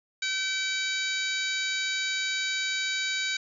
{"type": "harmonic tone", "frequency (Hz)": 767, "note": "G5", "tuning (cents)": -38, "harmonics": [2, 3, 4, 5, 6, 7, 8, 9], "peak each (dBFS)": [-33, -32, -41, -32, -36, -46, -42, -38], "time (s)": [0.22, 3.37], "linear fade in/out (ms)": 5, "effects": []}